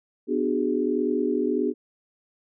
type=chord; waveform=sine; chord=G# half-diminished seventh; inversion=first; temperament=just; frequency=249.2 / 299 / 373.8 / 415.3 Hz; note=B3 / D4 / F#4 / G#4; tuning=+16 / +31 / +18 / 0 cents; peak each=-27 dBFS; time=0.27-1.74 s; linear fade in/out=50 ms; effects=none